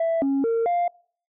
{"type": "tone with pitch steps", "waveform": "sine", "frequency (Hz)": [661, 274.5, 458.2, 699], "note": ["E5", "C#4", "A#4", "F5"], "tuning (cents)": [5, -17, -30, 1], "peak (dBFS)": -17, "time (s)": [0, 0.88], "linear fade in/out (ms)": 5, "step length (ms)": 220, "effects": ["noise-tail reverb RT60 0.5 s tail -26 dB re dry", "tanh soft clip ceiling -18 dBFS"]}